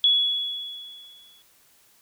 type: tone with exponential decay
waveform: sine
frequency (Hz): 3379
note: G#7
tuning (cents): +29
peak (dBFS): -14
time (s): 0.04-1.42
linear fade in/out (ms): 1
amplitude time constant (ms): 300
effects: white hiss -59 dBFS RMS until 2.01 s